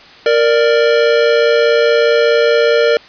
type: tone pair together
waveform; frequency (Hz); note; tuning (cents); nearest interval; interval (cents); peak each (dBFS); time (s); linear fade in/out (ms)
square; 465.2 / 590; A#4 / D5; -4 / +8; major third; 412; -11 / -14; 0.26-2.97; 2
effects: white hiss -39 dBFS RMS until 3.08 s + resampled to 11025 Hz